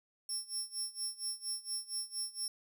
20% pulse tone with tremolo, 5400 Hz, E8, 41 cents sharp, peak -29 dBFS, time 0.29-2.48 s, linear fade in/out 2 ms, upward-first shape sine, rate 4.3 Hz, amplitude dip 90%, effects none

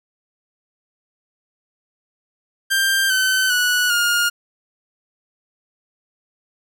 sawtooth tone with pitch steps, 1583 / 1526.4 / 1471.9 / 1419.3 Hz, G6 / G6 / F#6 / F6, +17 / -47 / -9 / +28 cents, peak -12 dBFS, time 2.7-4.3 s, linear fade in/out 20 ms, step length 400 ms, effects none

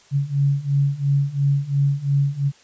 sine beating tone pair, 139 / 141.9 Hz, C#3 / C#3, +5 / +41 cents, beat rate 2.9 Hz, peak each -21 / -19 dBFS, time 0.11-2.52 s, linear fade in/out 50 ms, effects white hiss -52 dBFS RMS until 2.63 s + resampled to 16000 Hz

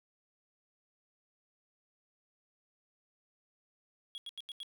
triangle tone bursts, 3322 Hz, G#7, in tune, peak -39 dBFS, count 5, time 4.15-4.631 s, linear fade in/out 0 ms, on 29 ms, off 84 ms, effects none

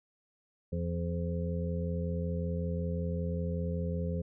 harmonic tone with a mistuned harmonic, 85.3 Hz, F2, 40 cents flat, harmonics 1 / 2 / 3 / 5 / 6, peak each -34 / -34 / -46 / -42 / -40 dBFS, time 0.72-4.22 s, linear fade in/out 10 ms, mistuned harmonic 6, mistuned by +20 cents, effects none

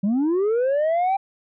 sine linear sweep, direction up, 187.2 to 793 Hz, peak -15 dBFS, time 0.03-1.17 s, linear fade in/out 10 ms, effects tanh soft clip ceiling -17 dBFS

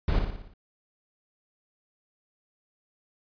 brown noise with echo, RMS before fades -24 dBFS, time 0.08-0.19 s, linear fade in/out 2 ms, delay 58 ms, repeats 6, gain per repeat -5 dB, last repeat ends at 0.538 s, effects resampled to 11025 Hz

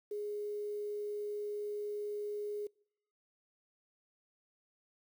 sine tone with quantisation, 415.3 Hz, G#4, in tune, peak -36 dBFS, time 0.11-2.67 s, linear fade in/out 5 ms, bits 10, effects noise-tail reverb RT60 0.7 s tail -26 dB re dry

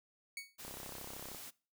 sawtooth tone with exponential decay, 2230 Hz, C#7, 10 cents sharp, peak -35 dBFS, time 0.37-0.56 s, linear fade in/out 2 ms, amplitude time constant 41 ms
white noise, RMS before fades -49 dBFS, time 0.58-1.51 s, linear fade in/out 20 ms
click train, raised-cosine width 1 ms, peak -34 dBFS, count 24, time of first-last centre 0.65-1.347 s, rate 33 Hz
effects noise-tail reverb RT60 0.4 s tail -23 dB re dry

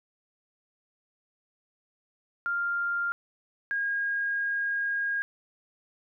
sine tone pair in turn, 1396.9 / 1629 Hz, F6 / G#6, 0 / -34 cents, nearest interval minor third, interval 266 cents, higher second, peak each -26 dBFS, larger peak neither, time 2.46-3.12 / 3.71-5.22 s, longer second, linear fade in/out 0 ms, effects none

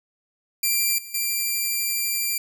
5% pulse tone with level steps, 2364 Hz, D7, 11 cents sharp, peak -10 / -27 / -13 dBFS, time 0.63-2.38 s, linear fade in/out 5 ms, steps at 0.98 / 1.14 s, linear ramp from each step 5 ms, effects none

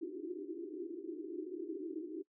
pink band-pass noise, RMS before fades -43 dBFS, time 0.01-2.23 s, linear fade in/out 20 ms, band 300 to 390 Hz, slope 96 dB/octave, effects noise-tail reverb RT60 0.1 s tail -23 dB re dry

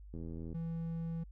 click train, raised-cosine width 3 ms, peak -32 dBFS, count 33, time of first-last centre 0.14-0.528 s, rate 82.4 Hz
triangle tone, 165.2 Hz, E3, 4 cents sharp, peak -34 dBFS, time 0.54-1.24 s, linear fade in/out 10 ms
effects added 50 Hz sine -49 dBFS peak until 1.31 s

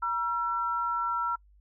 sine tone pair together, 955 / 1349 Hz, A#5 / E6, +42 / +40 cents, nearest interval tritone, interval 598 cents, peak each -31 / -28 dBFS, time 0.02-1.36 s, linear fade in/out 10 ms, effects noise-tail reverb RT60 0.1 s tail -26 dB re dry + added 50 Hz sine -56 dBFS peak until 1.6 s

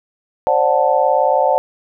sine chord, D dominant seventh, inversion third, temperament just, 528.6 / 587.3 / 734.2 / 881 Hz, C5 / D5 / F#5 / A5, +18 / 0 / -14 / +2 cents, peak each -17 dBFS, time 0.47-1.58 s, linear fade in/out 0 ms, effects none

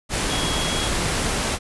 sine tone in noise, 3322 Hz, G#7, in tune, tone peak -28 dBFS, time 0.28-0.9 s, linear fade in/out 50 ms, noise pink, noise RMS -23 dBFS, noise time 0.09-1.59 s, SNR -8 dB, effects resampled to 24000 Hz

